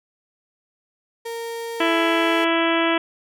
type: tone with pitch glide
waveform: 35% pulse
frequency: 462.4 to 431.4 Hz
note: A#4 to A4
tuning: -14 to -34 cents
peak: -26 dBFS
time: 1.25-2.45 s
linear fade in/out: 10 ms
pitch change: -120 cents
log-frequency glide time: 1.78-1.92 s
type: harmonic tone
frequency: 331.7 Hz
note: E4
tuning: 11 cents sharp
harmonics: 1 / 2 / 3 / 4 / 5 / 6 / 7 / 8 / 9 / 10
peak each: -21 / -24 / -26 / -27 / -28 / -29 / -29 / -30 / -31 / -31 dBFS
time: 1.8-2.98 s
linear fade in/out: 5 ms
effects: none